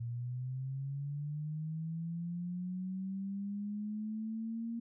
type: linear sweep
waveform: sine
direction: up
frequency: 116.54 to 233.1 Hz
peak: -36 dBFS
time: 0-4.8 s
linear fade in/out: 10 ms
effects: none

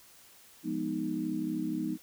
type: chord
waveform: sine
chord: F half-diminished seventh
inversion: none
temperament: equal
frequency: 174.61 / 207.7 / 246.9 / 311.1 Hz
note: F3 / Ab3 / Cb4 / Eb4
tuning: 0 / 0 / 0 / 0 cents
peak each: -39 / -38 / -36 / -33 dBFS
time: 0.63-1.98 s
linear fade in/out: 50 ms
effects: white hiss -57 dBFS RMS until 2.02 s

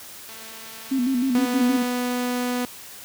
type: click train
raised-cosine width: 0.2 ms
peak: -26 dBFS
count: 348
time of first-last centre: 0.29-1.846 s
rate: 223 Hz
type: tone with vibrato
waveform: sine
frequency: 255.8 Hz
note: C4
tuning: 39 cents flat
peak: -19 dBFS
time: 0.91-1.83 s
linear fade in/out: 10 ms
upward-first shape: square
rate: 6.4 Hz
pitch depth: 76 cents each way
type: tone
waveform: sawtooth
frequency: 246.9 Hz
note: B3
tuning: in tune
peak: -19 dBFS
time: 1.35-2.65 s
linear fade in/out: 0 ms
effects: white hiss -41 dBFS RMS until 3.04 s + high-pass 60 Hz 12 dB/octave

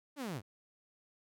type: linear sweep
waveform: sawtooth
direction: down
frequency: 306.1 to 85.3 Hz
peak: -34 dBFS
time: 0.16-0.42 s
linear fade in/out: 50 ms
effects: none

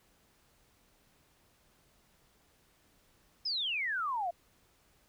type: exponential sweep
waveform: sine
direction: down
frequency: 5280 to 660 Hz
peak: -31 dBFS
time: 3.45-4.31 s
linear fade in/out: 10 ms
effects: pink hiss -68 dBFS RMS until 5.08 s

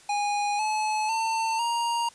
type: tone with pitch steps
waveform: square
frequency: 822 / 858.9 / 897.4 / 937.7 Hz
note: G#5 / A5 / A5 / A#5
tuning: -18 / -42 / +34 / +10 cents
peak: -25 dBFS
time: 0.09-2.09 s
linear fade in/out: 5 ms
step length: 500 ms
effects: white hiss -53 dBFS RMS until 2.14 s + resampled to 22050 Hz

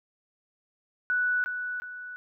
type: tone with echo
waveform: sine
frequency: 1480 Hz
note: F#6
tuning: in tune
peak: -23 dBFS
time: 1.1-1.44 s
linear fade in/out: 0 ms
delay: 360 ms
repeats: 2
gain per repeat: -7 dB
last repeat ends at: 2.16 s
effects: none

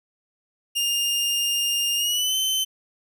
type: tone with pitch glide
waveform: sawtooth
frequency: 2814 to 3069 Hz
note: F7 to G7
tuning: +12 to -37 cents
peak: -18 dBFS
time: 0.75-2.65 s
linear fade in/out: 20 ms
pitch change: +151 cents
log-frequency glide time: 1.96-2.35 s
effects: none

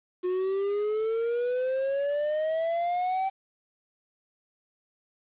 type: exponential sweep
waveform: triangle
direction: up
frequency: 359.4 to 777 Hz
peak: -23 dBFS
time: 0.23-3.3 s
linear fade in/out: 20 ms
effects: resampled to 8000 Hz + 9-bit

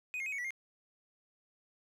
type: tone with pitch steps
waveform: triangle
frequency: 2496 / 2139 / 2528 / 2225 / 1953 / 2121 Hz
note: D#7 / C7 / D#7 / C#7 / B6 / C7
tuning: +5 / +38 / +27 / +6 / -20 / +23 cents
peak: -34 dBFS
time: 0.14-0.506 s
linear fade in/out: 0 ms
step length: 61 ms
effects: none

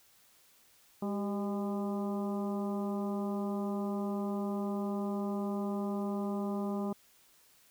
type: harmonic tone with a mistuned harmonic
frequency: 203.1 Hz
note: G#3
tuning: 38 cents flat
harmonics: 1 / 2 / 3 / 4 / 5 / 6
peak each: -33 / -39 / -43 / -45 / -47 / -49 dBFS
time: 1.02-6.93 s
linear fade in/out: 5 ms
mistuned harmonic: 2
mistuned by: -58 cents
effects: white hiss -64 dBFS RMS until 7.7 s

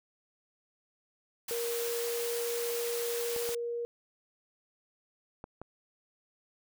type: high-pass noise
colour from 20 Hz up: white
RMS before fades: -38 dBFS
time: 1.48-3.55 s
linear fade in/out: 5 ms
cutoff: 490 Hz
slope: 12 dB/octave
type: tone with pitch glide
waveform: sine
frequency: 469.7 to 472.7 Hz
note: A#4 to A#4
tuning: +13 to +24 cents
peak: -32 dBFS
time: 1.51-3.85 s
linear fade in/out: 0 ms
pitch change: +11 cents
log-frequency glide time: 1.62-2.43 s
type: clicks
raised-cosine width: 1 ms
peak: -28 dBFS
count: 4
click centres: 3.363 / 3.491 / 5.441 / 5.616 s
effects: none

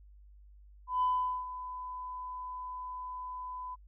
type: tone with ADSR envelope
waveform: sine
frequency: 1004 Hz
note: B5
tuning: 28 cents sharp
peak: -24 dBFS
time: 0.87-3.76 s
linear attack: 150 ms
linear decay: 430 ms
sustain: -14 dB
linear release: 24 ms
effects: tanh soft clip ceiling -22 dBFS + added 50 Hz sine -53 dBFS peak until 3.87 s

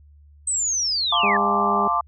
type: linear sweep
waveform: sine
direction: down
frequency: 8280 to 1661.2 Hz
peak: -20 dBFS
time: 0.47-1.37 s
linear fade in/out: 5 ms
type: chord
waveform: sine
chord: D minor seventh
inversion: first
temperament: equal with one note detuned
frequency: 698.5 / 880 / 1041.1 / 1174.7 Hz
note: F5 / A5 / C6 / D6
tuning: 0 / 0 / -9 / 0 cents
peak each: -26 / -26 / -25 / -21 dBFS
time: 1.12-2.01 s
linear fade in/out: 5 ms
type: harmonic tone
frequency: 203 Hz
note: G#3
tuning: 39 cents flat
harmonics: 1 / 2 / 3 / 4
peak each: -27 / -27 / -32 / -28 dBFS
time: 1.23-1.88 s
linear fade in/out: 5 ms
effects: added 73 Hz sine -47 dBFS peak until 2.07 s

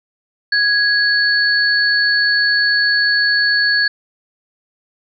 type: tone pair together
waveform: sine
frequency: 1661.2 / 4435 Hz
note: G#6 / C#8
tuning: 0 / 0 cents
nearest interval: octave + perfect fourth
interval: 1700 cents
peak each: -13 / -17 dBFS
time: 0.52-3.88 s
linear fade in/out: 5 ms
effects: none

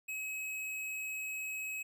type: tone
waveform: square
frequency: 2557 Hz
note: D#7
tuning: 47 cents sharp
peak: -38 dBFS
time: 0.08-1.83 s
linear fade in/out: 10 ms
effects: none

